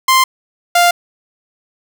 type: tone pair in turn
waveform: sawtooth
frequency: 1046.5 / 698.5 Hz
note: C6 / F5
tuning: 0 / 0 cents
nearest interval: perfect fifth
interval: 700 cents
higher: first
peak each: -4 dBFS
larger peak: neither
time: 0.08-0.24 / 0.75-0.91 s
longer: neither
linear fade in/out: 5 ms
effects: none